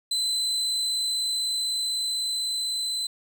35% pulse tone with level ramp, 4036 Hz, B7, 37 cents sharp, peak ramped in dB -22 to -25 dBFS, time 0.11-3.07 s, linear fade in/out 5 ms, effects none

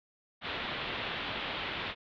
white low-pass noise, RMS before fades -37 dBFS, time 0.41-1.95 s, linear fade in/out 50 ms, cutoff 3700 Hz, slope 48 dB/octave, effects none

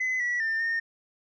sine tone with pitch steps, 2028 / 1943 / 1796 / 1829 Hz, B6 / B6 / A6 / A#6, +45 / -29 / +35 / -33 cents, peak -23 dBFS, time 0-0.8 s, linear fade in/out 10 ms, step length 200 ms, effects tanh soft clip ceiling -23 dBFS

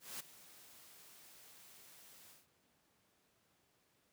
white noise with ADSR envelope, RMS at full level -44 dBFS, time 0-2.47 s, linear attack 200 ms, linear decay 8 ms, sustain -16 dB, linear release 170 ms, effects pink hiss -75 dBFS RMS until 4.12 s + high-pass 100 Hz 12 dB/octave

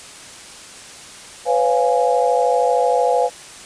sine chord, C# dominant seventh, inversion third, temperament equal with one note detuned, 501.4 / 554.4 / 698.5 / 830.6 Hz, B4 / C#5 / E#5 / G#5, +26 / 0 / 0 / 0 cents, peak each -17 / -22 / -19 / -20 dBFS, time 1.45-3.3 s, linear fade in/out 50 ms, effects white hiss -38 dBFS RMS until 3.65 s + resampled to 22050 Hz

